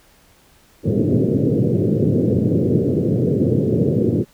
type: band-pass noise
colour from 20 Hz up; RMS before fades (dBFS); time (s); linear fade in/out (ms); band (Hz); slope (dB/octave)
pink; -17; 0.83-4.25; 50; 100 to 490; 48
effects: pink hiss -53 dBFS RMS until 4.33 s

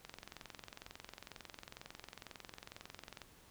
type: click train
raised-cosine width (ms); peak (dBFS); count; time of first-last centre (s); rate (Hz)
0.2; -30; 71; 0.05-3.217; 22.1
effects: pink hiss -63 dBFS RMS until 3.5 s

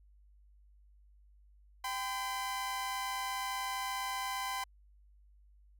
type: tone pair together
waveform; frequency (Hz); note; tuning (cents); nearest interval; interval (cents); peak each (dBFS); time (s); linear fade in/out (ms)
sawtooth; 785 / 1017.2; G5 / C6; +2 / -49; major third; 449; -36 / -33; 1.84-4.64; 5
effects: added 50 Hz sine -59 dBFS peak until 5.79 s

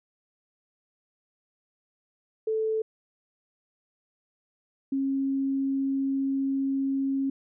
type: tone pair in turn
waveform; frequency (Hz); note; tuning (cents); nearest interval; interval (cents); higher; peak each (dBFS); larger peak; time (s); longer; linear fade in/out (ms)
sine; 439.2 / 271.5; A4 / C#4; -3 / -36; minor sixth; 833; first; -24; neither; 2.47-2.82 / 4.92-7.3; second; 5
effects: none

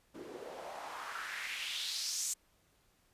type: noise with band-pass filter sweep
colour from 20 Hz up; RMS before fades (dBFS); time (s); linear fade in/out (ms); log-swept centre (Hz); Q
white; -41; 0.14-2.34; 10; 300 to 7700; 3
effects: pink hiss -71 dBFS RMS until 3.13 s + resampled to 32000 Hz

